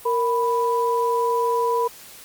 sine tone pair together, 465.1 / 987.8 Hz, A#4 / B5, -4 / 0 cents, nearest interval octave + minor second, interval 1304 cents, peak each -21 dBFS, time 0.05-1.88 s, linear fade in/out 10 ms, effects white hiss -43 dBFS RMS until 2.24 s + Opus 32 kbps

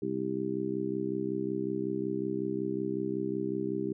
harmonic tone, 65.41 Hz, C2, in tune, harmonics 2 / 3 / 4 / 5 / 6, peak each -42 / -37 / -39 / -34 / -34 dBFS, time 0.02-3.93 s, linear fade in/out 5 ms, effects none

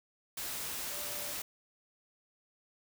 sine tone in noise, 587.3 Hz, D5, in tune, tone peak -49 dBFS, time 0.9-1.33 s, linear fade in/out 5 ms, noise white, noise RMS -39 dBFS, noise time 0.37-1.42 s, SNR -13 dB, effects none

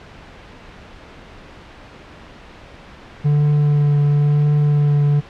triangle tone with vibrato, 146.4 Hz, D3, 5 cents flat, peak -10 dBFS, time 3.24-5.21 s, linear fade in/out 20 ms, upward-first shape triangle, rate 0.97 Hz, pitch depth 17 cents each way, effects pink hiss -40 dBFS RMS until 5.29 s + low-pass 3000 Hz 12 dB/octave

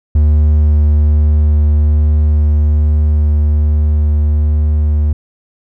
triangle tone with level ramp, 75.1 Hz, D2, 39 cents sharp, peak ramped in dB -4 to -7 dBFS, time 0.15-5.13 s, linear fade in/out 5 ms, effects none

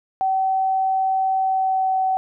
sine tone with pitch glide, 764 to 757.8 Hz, G5 to F#5, -45 to +41 cents, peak -17 dBFS, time 0.21-2.17 s, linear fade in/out 0 ms, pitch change -14 cents, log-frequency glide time 1.36-2.02 s, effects none

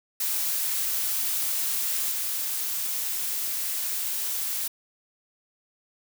blue noise with level steps, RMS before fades -27 / -29 dBFS, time 0.2-4.68 s, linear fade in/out 5 ms, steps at 2.11 s, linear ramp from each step 10 ms, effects none

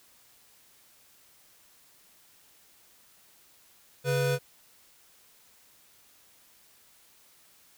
square tone pair together, 138.59 / 493.9 Hz, C#3 / B4, 0 / 0 cents, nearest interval octave + minor seventh, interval 2200 cents, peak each -28 dBFS, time 4.04-4.39 s, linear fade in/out 50 ms, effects white hiss -60 dBFS RMS until 7.77 s

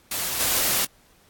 white noise with level steps, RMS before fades -27 / -22 dBFS, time 0.11-0.85 s, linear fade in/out 5 ms, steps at 0.39 s, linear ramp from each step 20 ms, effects pink hiss -58 dBFS RMS until 1.29 s + AAC 64 kbps

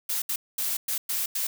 blue noise bursts at uneven times, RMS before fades -28 dBFS, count 6, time 0.09-0.22 / 0.29-0.36 / 0.58-0.77 / 0.88-0.98 / 1.09-1.26 / 1.35-1.47 s, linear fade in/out 5 ms, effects none

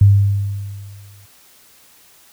sine tone with exponential decay, 100 Hz, G2, 35 cents sharp, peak -4 dBFS, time 0.01-1.26 s, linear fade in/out 5 ms, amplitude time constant 270 ms, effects white hiss -49 dBFS RMS until 2.32 s

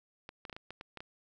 clicks, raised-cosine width 0.3 ms, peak -28 dBFS, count 9, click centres 0.291 / 0.452 / 0.497 / 0.528 / 0.565 / 0.706 / 0.811 / 0.973 / 1.005 s, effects none

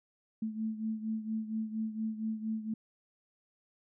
sine beating tone pair, 218.7 / 223 Hz, A3 / A3, -10 / +23 cents, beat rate 4.3 Hz, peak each -34 / -39 dBFS, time 0.42-2.74 s, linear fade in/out 5 ms, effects none

